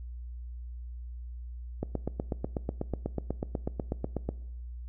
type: click train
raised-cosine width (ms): 2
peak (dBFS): -17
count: 21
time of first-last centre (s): 1.83-4.29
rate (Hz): 8.13
effects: noise-tail reverb RT60 0.9 s tail -21 dB re dry + added 60 Hz sine -38 dBFS peak until 4.88 s